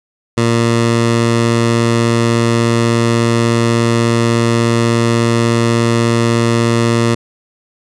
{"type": "tone", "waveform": "15% pulse", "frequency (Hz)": 116.5, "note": "A#2", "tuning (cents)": -1, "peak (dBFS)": -4, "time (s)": [0.37, 7.15], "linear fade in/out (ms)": 10, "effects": ["resampled to 22050 Hz"]}